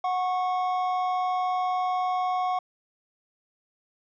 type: tone pair together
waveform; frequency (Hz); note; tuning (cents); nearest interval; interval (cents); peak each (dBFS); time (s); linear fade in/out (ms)
triangle; 734 / 1099.8; F#5 / C#6; -14 / -14; perfect fifth; 700; -23 / -28; 0.04-2.59; 5
effects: resampled to 16000 Hz